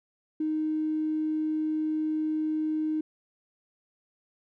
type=tone with tanh clipping; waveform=triangle; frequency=310.6 Hz; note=D#4; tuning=3 cents flat; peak=-25 dBFS; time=0.4-3.01 s; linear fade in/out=5 ms; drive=2 dB; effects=none